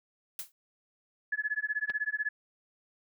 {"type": "noise with exponential decay", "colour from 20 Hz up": "blue", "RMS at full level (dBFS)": -33, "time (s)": [0.39, 0.52], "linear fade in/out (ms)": 2, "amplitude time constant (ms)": 27}
{"type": "tone with tremolo", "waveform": "sine", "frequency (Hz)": 1708, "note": "G#6", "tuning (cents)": 48, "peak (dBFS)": -26, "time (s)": [1.32, 2.29], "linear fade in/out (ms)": 5, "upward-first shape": "sine", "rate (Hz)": 16, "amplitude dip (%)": 100}
{"type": "clicks", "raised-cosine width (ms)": 0.3, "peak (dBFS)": -26, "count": 2, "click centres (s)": [1.897, 1.902]}
{"effects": []}